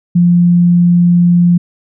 sine tone, 174.5 Hz, F3, 1 cent flat, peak -5 dBFS, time 0.15-1.58 s, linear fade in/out 10 ms, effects none

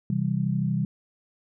sine chord, C major, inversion none, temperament equal with one note detuned, 130.81 / 163.68 / 196 Hz, C3 / E3 / G3, 0 / -12 / 0 cents, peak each -27 dBFS, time 0.1-0.85 s, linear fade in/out 2 ms, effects none

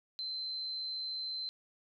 sine tone, 4087 Hz, C8, 41 cents flat, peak -36 dBFS, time 0.19-1.49 s, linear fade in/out 0 ms, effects none

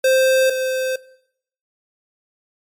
square tone pair in turn, 523.3 / 519.1 Hz, C5 / C5, 0 / -14 cents, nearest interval unison, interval 14 cents, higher first, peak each -13 / -20 dBFS, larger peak first, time 0.04-0.5 / 0.5-0.96 s, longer neither, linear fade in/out 5 ms, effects noise-tail reverb RT60 0.7 s tail -19 dB re dry + MP3 64 kbps

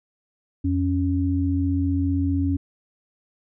sine tone pair together, 87.19 / 276.8 Hz, F2 / C#4, -2 / -2 cents, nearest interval octave + minor sixth, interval 2000 cents, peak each -22 dBFS, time 0.64-2.57 s, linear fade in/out 10 ms, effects none

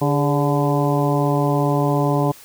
harmonic tone with a mistuned harmonic, 144.7 Hz, D3, 25 cents flat, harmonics 1 / 2 / 3 / 4 / 5 / 6 / 7, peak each -19 / -22 / -24 / -25 / -26 / -27 / -27 dBFS, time 0.01-2.32 s, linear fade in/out 10 ms, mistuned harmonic 3, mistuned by -72 cents, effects white hiss -44 dBFS RMS until 2.44 s

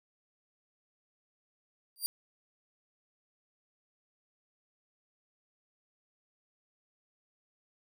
5% pulse tone with exponential growth, 4745 Hz, D8, 17 cents sharp, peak -19 dBFS, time 1.96-2.06 s, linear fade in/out 0 ms, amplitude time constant 21 ms, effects none

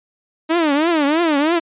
sawtooth tone with vibrato, 311.1 Hz, D#4, in tune, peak -10 dBFS, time 0.49-1.6 s, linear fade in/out 20 ms, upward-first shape triangle, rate 3.1 Hz, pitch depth 220 cents each way, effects resampled to 8000 Hz

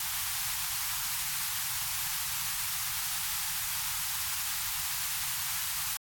white band-stop noise, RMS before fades -33 dBFS, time 0-5.97 s, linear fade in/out 2 ms, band 160 to 790 Hz, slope 48 dB/octave, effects AAC 64 kbps

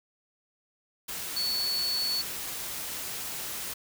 sine tone in noise, 4435 Hz, C#8, in tune, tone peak -27 dBFS, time 1.36-2.22 s, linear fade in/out 10 ms, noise white, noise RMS -36 dBFS, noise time 1.08-3.74 s, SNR +6 dB, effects none

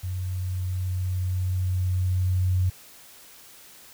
sine tone with level ramp, 91.9 Hz, F#2, 11 cents flat, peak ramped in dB -27 to -19 dBFS, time 0.03-2.7 s, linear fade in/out 10 ms, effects white hiss -49 dBFS RMS until 3.93 s

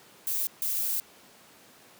violet noise bursts at uneven times, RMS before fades -29 dBFS, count 2, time 0.27-0.47 / 0.62-1 s, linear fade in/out 0 ms, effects pink hiss -54 dBFS RMS until 1.99 s + high-pass 200 Hz 12 dB/octave

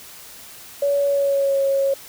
sine tone with pitch glide, 566 to 548.3 Hz, C#5 to C#5, +36 to -19 cents, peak -16 dBFS, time 0.82-1.94 s, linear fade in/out 5 ms, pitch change -55 cents, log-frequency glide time 0.99-1.61 s, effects white hiss -41 dBFS RMS until 2.08 s

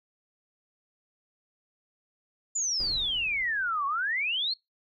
sine exponential two-way sweep, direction down then up, 7190 to 1086 to 4396 Hz, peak -26 dBFS, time 2.55-4.54 s, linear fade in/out 10 ms, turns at 3.86 s
brown noise with exponential decay, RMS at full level -37 dBFS, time 2.8-4.18 s, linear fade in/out 0 ms, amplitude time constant 300 ms
effects noise-tail reverb RT60 0.2 s tail -26 dB re dry

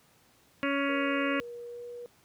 harmonic tone, 279.2 Hz, C#4, 13 cents sharp, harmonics 1 / 2 / 4 / 5 / 6 / 7 / 8 / 9 / 10, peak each -30 / -33 / -36 / -37 / -38 / -38 / -39 / -40 / -40 dBFS, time 0.63-1.4 s, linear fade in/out 0 ms
sine tone with pitch glide, 477.1 to 481.8 Hz, A#4 to B4, +40 to -43 cents, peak -39 dBFS, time 0.89-2.06 s, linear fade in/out 0 ms, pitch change +17 cents, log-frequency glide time 1.66-1.86 s
effects pink hiss -63 dBFS RMS until 2.24 s + high-pass 80 Hz 12 dB/octave

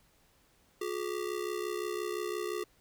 square ring-modulated tone, 391.5 Hz, G4, 2 cents flat, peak -31 dBFS, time 0.81-2.64 s, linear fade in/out 5 ms, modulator 32.9 Hz, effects pink hiss -67 dBFS RMS until 2.8 s

